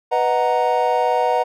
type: chord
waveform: triangle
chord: B major seventh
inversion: none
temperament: equal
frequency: 493.9 / 622.3 / 740 / 932.3 Hz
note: B4 / D#5 / F#5 / A#5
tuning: 0 / 0 / 0 / 0 cents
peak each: -19 / -21 / -18 / -19 dBFS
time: 0.11-1.44 s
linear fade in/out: 20 ms
effects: none